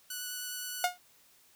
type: tone with vibrato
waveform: 5% pulse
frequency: 1480 Hz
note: F#6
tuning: in tune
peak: -26 dBFS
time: 0.1-0.86 s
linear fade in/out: 5 ms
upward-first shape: sine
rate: 9.5 Hz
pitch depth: 8 cents each way
type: tone with exponential decay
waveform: sawtooth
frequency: 718 Hz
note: F5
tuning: 48 cents sharp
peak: -18 dBFS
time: 0.84-0.98 s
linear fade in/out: 2 ms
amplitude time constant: 30 ms
effects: white hiss -63 dBFS RMS until 1.55 s